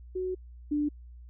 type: tone pair in turn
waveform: sine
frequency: 370 / 295.1 Hz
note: F#4 / D4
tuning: 0 / +8 cents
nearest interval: major third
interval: 392 cents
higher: first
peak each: -29 / -25 dBFS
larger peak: second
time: 0.15-0.35 / 0.71-0.89 s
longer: first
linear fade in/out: 10 ms
effects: added 60 Hz sine -45 dBFS peak until 1.29 s